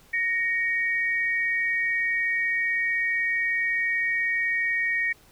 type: tone pair together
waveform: sine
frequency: 1864.7 / 2258 Hz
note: A#6 / C#7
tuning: 0 / +31 cents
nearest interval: minor third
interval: 331 cents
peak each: -24 / -27 dBFS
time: 0.13-5.13 s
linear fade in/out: 10 ms
effects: pink hiss -56 dBFS RMS until 5.31 s